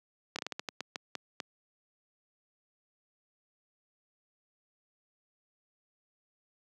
slowing click train, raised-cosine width 0.2 ms, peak -18 dBFS, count 11, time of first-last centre 0.36-1.402 s, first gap 27 ms, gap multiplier 1.28, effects high-pass 200 Hz 12 dB/octave

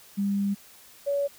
sine tone pair in turn, 200 / 565.7 Hz, G3 / C#5, +35 / +35 cents, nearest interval octave + tritone, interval 1800 cents, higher second, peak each -23 dBFS, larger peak neither, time 0.17-0.55 / 1.06-1.28 s, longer first, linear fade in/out 20 ms, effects white hiss -52 dBFS RMS until 1.38 s

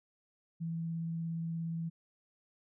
sine tone with vibrato, 165.3 Hz, E3, 5 cents sharp, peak -34 dBFS, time 0.6-1.9 s, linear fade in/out 20 ms, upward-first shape triangle, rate 17 Hz, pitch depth 11 cents each way, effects none

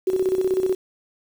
sine tone with tremolo, 374.5 Hz, F#4, 21 cents sharp, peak -16 dBFS, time 0.07-0.75 s, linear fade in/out 5 ms, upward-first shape square, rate 16 Hz, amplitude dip 60%, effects 7-bit

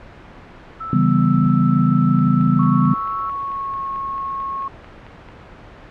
sine tone, 1318.5 Hz, E6, in tune, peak -25 dBFS, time 0.8-3.3 s, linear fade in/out 10 ms
sine chord, C# half-diminished seventh, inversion none, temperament equal, 138.59 / 164.81 / 196 / 246.9 Hz, C#3 / E3 / G3 / B3, 0 / 0 / 0 / 0 cents, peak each -18 dBFS, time 0.93-2.94 s, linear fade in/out 2 ms
click train, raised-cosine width 0.3 ms, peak -22 dBFS, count 15, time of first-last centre 2.19-5.287 s, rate 4.52 Hz
sine tone with pitch glide, 1108.7 to 1092.8 Hz, C#6 to C#6, 0 to -25 cents, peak -22 dBFS, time 2.59-4.68 s, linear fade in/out 2 ms, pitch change -25 cents, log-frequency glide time 3.35-3.8 s
effects pink hiss -40 dBFS RMS until 5.9 s + low-pass 2000 Hz 12 dB/octave

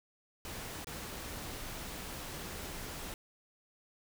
pink noise with dropouts, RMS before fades -43 dBFS, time 0.45-3.14 s, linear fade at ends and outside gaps 1 ms, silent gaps 0.845-0.87 s, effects none

